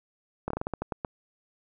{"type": "slowing click train", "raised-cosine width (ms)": 1, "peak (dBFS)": -16, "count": 10, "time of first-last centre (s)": [0.48, 1.048], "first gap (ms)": 24, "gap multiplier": 1.23, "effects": []}